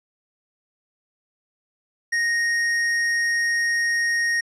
sine tone with hard clipping, 1864.7 Hz, A#6, in tune, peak -21 dBFS, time 2.12-4.41 s, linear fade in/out 10 ms, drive 11 dB, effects low-pass 9000 Hz 12 dB/octave

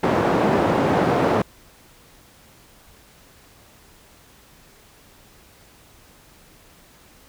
white band-pass noise, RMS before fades -19 dBFS, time 0.03-1.42 s, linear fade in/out 5 ms, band 130 to 690 Hz, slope 12 dB/octave, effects pink hiss -51 dBFS RMS until 7.28 s

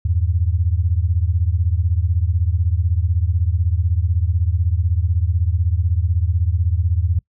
sine beating tone pair, 81.2 / 97.2 Hz, E2 / G2, -26 / -14 cents, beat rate 16 Hz, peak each -17 / -19 dBFS, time 0.05-7.19 s, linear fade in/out 5 ms, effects noise-tail reverb RT60 0.1 s tail -24 dB re dry

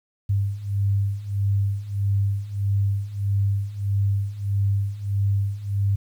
sine beating tone pair, 98.8 / 100.4 Hz, G2 / G2, +14 / +42 cents, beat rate 1.6 Hz, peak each -25 / -22 dBFS, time 0.29-5.96 s, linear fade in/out 10 ms, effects 9-bit

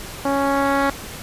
10% pulse tone with low-pass filter sweep, 277.2 Hz, C#4, in tune, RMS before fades -19 dBFS, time 0.25-0.9 s, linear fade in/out 2 ms, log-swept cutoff 940 to 2400 Hz, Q 0.76, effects pink hiss -34 dBFS RMS until 1.22 s + resampled to 32000 Hz

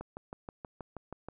click train, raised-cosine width 1 ms, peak -27 dBFS, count 9, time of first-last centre 0.01-1.286 s, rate 6.27 Hz, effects none

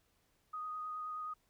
sine tone with vibrato, 1244.5 Hz, D#6, in tune, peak -39 dBFS, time 0.53-1.34 s, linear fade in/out 10 ms, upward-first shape triangle, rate 9.5 Hz, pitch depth 16 cents each way, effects pink hiss -75 dBFS RMS until 1.49 s

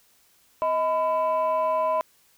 sine tone pair together, 633 / 1004.8 Hz, D#5 / B5, +30 / +30 cents, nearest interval minor sixth, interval 800 cents, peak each -22 dBFS, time 0.62-2.01 s, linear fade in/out 0 ms, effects tanh soft clip ceiling -17 dBFS + white hiss -61 dBFS RMS until 2.37 s

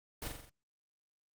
pink noise with echo, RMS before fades -40 dBFS, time 0.22-0.28 s, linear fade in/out 2 ms, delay 43 ms, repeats 5, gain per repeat -4 dB, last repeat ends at 0.495 s, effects Opus 24 kbps

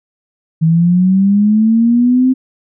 sine linear sweep, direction up, 158.5 to 261.6 Hz, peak -7 dBFS, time 0.61-2.34 s, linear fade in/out 20 ms, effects none

